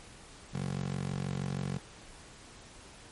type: tone with high-pass filter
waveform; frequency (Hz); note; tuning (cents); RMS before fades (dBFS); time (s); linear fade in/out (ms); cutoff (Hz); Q
15% pulse; 46.25; F#1; 0; -35; 0.53-1.79; 20; 150; 2.3
effects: pink hiss -52 dBFS RMS until 3.11 s + MP3 48 kbps